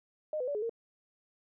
sine tone with pitch steps, 613 / 502 / 575 / 420.7 / 460.4 Hz, D#5 / B4 / D5 / G#4 / A#4, -26 / +28 / -37 / +22 / -22 cents, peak -31 dBFS, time 0.33-0.695 s, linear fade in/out 2 ms, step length 73 ms, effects none

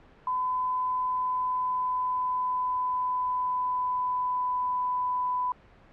sine tone with pitch glide, 1010 to 997.8 Hz, B5 to B5, +39 to +17 cents, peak -25 dBFS, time 0.27-5.52 s, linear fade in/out 2 ms, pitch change -22 cents, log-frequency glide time 0.66-4.82 s, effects pink hiss -55 dBFS RMS until 5.92 s + low-pass 2000 Hz 12 dB/octave

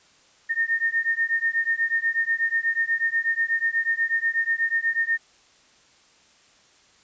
sine beating tone pair, 1824 / 1832.2 Hz, A#6 / A#6, -38 / -30 cents, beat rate 8.2 Hz, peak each -24 dBFS, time 0.49-5.18 s, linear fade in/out 20 ms, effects white hiss -57 dBFS RMS until 7.03 s + resampled to 16000 Hz

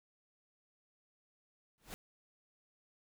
pink noise with exponential growth, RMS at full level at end -42 dBFS, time 1.78-1.94 s, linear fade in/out 0 ms, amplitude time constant 34 ms, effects none

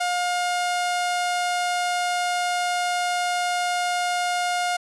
sawtooth tone, 712 Hz, F5, 33 cents sharp, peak -18 dBFS, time 0-4.77 s, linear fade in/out 10 ms, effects resampled to 24000 Hz

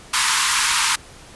pink high-pass noise, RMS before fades -18 dBFS, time 0.13-0.96 s, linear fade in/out 10 ms, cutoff 900 Hz, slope 96 dB/octave, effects pink hiss -43 dBFS RMS until 1.35 s + resampled to 24000 Hz

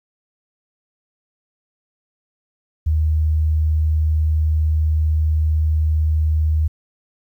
sine tone, 77.78 Hz, D#2, in tune, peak -14 dBFS, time 2.86-6.68 s, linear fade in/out 10 ms, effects 9-bit

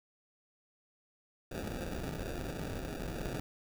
pink noise with sample-and-hold, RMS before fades -39 dBFS, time 1.51-3.4 s, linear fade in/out 5 ms, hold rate 1050 Hz, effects none

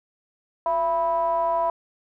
triangle ring-modulated tone, 156.4 Hz, D#3, 9 cents sharp, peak -15 dBFS, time 0.66-1.7 s, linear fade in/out 2 ms, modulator 829 Hz, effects none

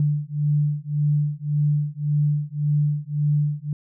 sine beating tone pair, 146.83 / 148.63 Hz, D3 / D3, 0 / +21 cents, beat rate 1.8 Hz, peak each -22 dBFS, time 0-3.73 s, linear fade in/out 2 ms, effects none

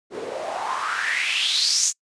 white noise with band-pass filter sweep, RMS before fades -24 dBFS, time 0.1-1.93 s, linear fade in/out 50 ms, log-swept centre 360 to 7100 Hz, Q 5.3, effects noise-tail reverb RT60 0.1 s tail -25 dB re dry + resampled to 22050 Hz

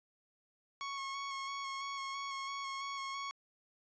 sawtooth tone with vibrato, 1100 Hz, C#6, 14 cents flat, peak -35 dBFS, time 0.81-3.31 s, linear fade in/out 0 ms, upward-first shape square, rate 3 Hz, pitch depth 16 cents each way, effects resampled to 16000 Hz

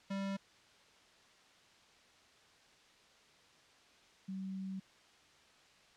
square / sine tone pair in turn, 196 / 190.86 Hz, G3 / G3, 0 / -46 cents, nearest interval unison, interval 46 cents, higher first, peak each -37 / -39 dBFS, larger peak first, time 0.1-0.37 / 4.28-4.8 s, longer second, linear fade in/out 10 ms, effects white hiss -64 dBFS RMS until 5.96 s + low-pass 5000 Hz 12 dB/octave

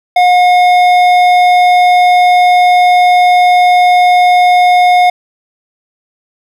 triangle tone with hard clipping, 720 Hz, F#5, 47 cents flat, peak -6 dBFS, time 0.16-5.1 s, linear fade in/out 5 ms, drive 14 dB, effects none

